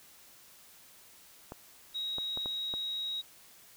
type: clicks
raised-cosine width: 1 ms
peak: -27 dBFS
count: 5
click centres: 1.521 / 2.184 / 2.374 / 2.459 / 2.739 s
type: tone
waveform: sine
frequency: 3806 Hz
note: A#7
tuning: 35 cents sharp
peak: -33 dBFS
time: 1.94-3.22 s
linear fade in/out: 20 ms
effects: white hiss -57 dBFS RMS until 3.76 s